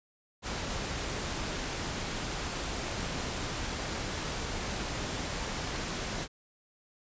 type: noise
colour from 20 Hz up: pink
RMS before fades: -35 dBFS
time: 0.42-6.28 s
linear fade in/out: 50 ms
effects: resampled to 16000 Hz